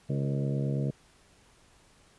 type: harmonic tone with a mistuned harmonic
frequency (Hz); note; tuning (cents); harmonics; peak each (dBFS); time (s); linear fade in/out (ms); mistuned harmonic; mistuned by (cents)
69.2; C#2; -2; 2 / 3 / 4 / 5 / 6 / 7 / 8 / 9; -28 / -35 / -39 / -41 / -44 / -40 / -46 / -44; 0.09-0.91; 10; 7; -28
effects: pink hiss -61 dBFS RMS until 2.18 s + resampled to 24000 Hz